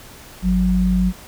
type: tone pair together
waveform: sine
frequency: 51.46 / 183.4 Hz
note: G#1 / F#3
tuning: -15 / -15 cents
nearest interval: octave + minor seventh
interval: 2200 cents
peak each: -19 / -15 dBFS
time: 0.42-1.13 s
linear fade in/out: 50 ms
effects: pink hiss -41 dBFS RMS until 1.27 s